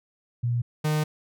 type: tone pair in turn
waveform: sine / 45% pulse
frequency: 119.8 / 152.98 Hz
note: A#2 / D#3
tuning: +48 / -29 cents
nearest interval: major third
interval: 423 cents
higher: second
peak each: -22 dBFS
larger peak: neither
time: 0.43-0.62 / 0.84-1.04 s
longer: second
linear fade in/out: 10 ms
effects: none